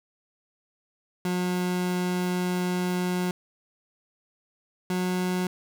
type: tone pair in turn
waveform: 30% pulse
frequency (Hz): 180.3 / 182.08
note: F#3 / F#3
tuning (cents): -45 / -28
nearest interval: unison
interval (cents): 17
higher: second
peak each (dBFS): -22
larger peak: neither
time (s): 1.25-3.31 / 4.9-5.47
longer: first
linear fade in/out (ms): 2
effects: none